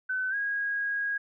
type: tone with pitch glide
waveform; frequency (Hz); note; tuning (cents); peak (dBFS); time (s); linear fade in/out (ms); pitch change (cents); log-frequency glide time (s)
sine; 1515 to 1642.6; F#6 to G#6; +40 to -20; -27; 0.09-1.18; 10; +140; 0.3-0.35
effects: none